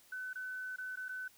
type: tone with dropouts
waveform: sine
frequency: 1510 Hz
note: F#6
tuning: 35 cents sharp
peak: -39 dBFS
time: 0.12-1.28 s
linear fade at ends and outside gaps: 5 ms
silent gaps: 0.332-0.355 / 0.761-0.783 / 0.958-0.971 / 1.084-1.091 s
effects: white hiss -64 dBFS RMS until 1.37 s